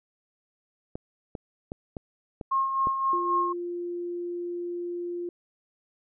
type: clicks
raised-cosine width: 2 ms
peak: -21 dBFS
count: 6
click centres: 0.955 / 1.352 / 1.719 / 1.968 / 2.412 / 2.871 s
type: tone with tremolo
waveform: sine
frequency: 1075 Hz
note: C6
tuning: 47 cents sharp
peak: -21 dBFS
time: 2.51-3.53 s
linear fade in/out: 10 ms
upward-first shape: sine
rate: 3.8 Hz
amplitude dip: 50%
type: tone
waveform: sine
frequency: 349.2 Hz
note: F4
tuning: in tune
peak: -30 dBFS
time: 3.13-5.29 s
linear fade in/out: 2 ms
effects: none